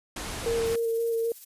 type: low-pass noise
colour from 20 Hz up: pink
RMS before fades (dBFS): -35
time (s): 0.16-0.76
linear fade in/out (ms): 5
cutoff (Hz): 12000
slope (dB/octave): 48
type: tone with vibrato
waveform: sine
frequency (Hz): 459.4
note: A#4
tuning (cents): -25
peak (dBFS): -24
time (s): 0.46-1.32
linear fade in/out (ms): 2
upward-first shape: square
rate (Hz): 3.8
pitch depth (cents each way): 13
type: noise with tremolo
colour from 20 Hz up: violet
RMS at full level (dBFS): -41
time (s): 0.65-1.45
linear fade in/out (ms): 10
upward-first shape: sine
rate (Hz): 17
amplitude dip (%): 45
effects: resampled to 32000 Hz